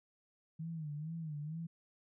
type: tone with vibrato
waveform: sine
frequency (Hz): 156.1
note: D#3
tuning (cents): +6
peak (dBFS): -39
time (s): 0.59-1.67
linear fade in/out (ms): 10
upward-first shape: sine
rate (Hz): 2.2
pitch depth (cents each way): 110
effects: none